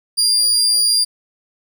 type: tone with amplitude modulation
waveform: 30% pulse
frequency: 4799 Hz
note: D8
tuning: 37 cents sharp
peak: -8 dBFS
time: 0.17-1.05 s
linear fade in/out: 20 ms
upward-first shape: sine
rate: 115 Hz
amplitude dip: 35%
effects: none